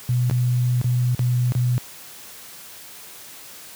sine tone with dropouts, 123.47 Hz, B2, in tune, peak -16 dBFS, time 0.09-1.78 s, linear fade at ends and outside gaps 0 ms, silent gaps 0.298-0.311 / 0.814-0.843 / 1.147-1.193 / 1.521-1.551 s, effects white hiss -41 dBFS RMS until 3.75 s + high-pass 80 Hz 12 dB/octave

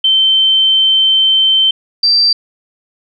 sine tone pair in turn, 3100 / 4687 Hz, G7 / D8, -20 / -4 cents, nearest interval perfect fifth, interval 716 cents, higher second, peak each -7 dBFS, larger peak neither, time 0.04-1.71 / 2.03-2.33 s, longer first, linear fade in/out 5 ms, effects none

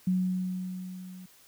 sine tone with level ramp, 184.1 Hz, F#3, 8 cents flat, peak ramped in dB -22 to -43 dBFS, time 0.07-1.26 s, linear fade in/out 5 ms, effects white hiss -58 dBFS RMS until 1.47 s

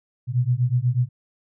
sine beating tone pair, 119.8 / 128 Hz, A#2 / C3, +48 / -38 cents, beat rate 8.2 Hz, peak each -21 dBFS, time 0.27-1.09 s, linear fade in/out 50 ms, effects none

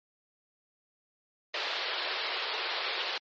white band-pass noise, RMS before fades -34 dBFS, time 1.54-3.18 s, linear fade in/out 2 ms, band 370 to 4500 Hz, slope 48 dB/octave, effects MP3 32 kbps

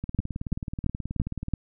two click trains, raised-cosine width 5 ms, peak -12 / -19 dBFS, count 5 / 28, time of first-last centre 0.19-1.537 / 0.04-1.484 s, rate 2.97 / 18.7 Hz, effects none

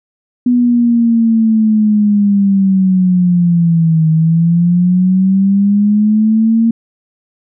sine linear two-way sweep, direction down then up, 246.9 to 157.9 to 230 Hz, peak -7 dBFS, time 0.46-6.71 s, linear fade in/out 5 ms, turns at 4.09 s, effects none

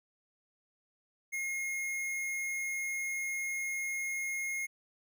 square tone, 2149 Hz, C7, 46 cents sharp, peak -34 dBFS, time 1.32-4.67 s, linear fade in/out 20 ms, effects none

